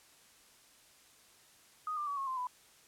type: tone with pitch steps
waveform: sine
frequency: 1244.5 / 1190.4 / 1138.6 / 1089 / 1041.7 / 996.4 Hz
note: D#6 / D6 / C#6 / C#6 / C6 / B5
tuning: 0 / +23 / +46 / -31 / -8 / +15 cents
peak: -34 dBFS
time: 1.87-2.47 s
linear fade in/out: 2 ms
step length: 100 ms
effects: white hiss -62 dBFS RMS until 2.87 s + low-pass 11000 Hz 12 dB/octave